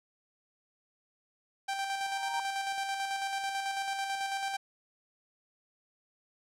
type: tone with tremolo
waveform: sawtooth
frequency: 784 Hz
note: G5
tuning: in tune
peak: -27 dBFS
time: 1.68-4.57 s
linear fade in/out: 10 ms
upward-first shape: square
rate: 9.1 Hz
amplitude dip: 35%
type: tone with exponential growth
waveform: sine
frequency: 932.3 Hz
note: A#5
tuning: in tune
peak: -31 dBFS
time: 1.89-2.4 s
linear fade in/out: 1 ms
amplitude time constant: 110 ms
effects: low-pass 9000 Hz 12 dB/octave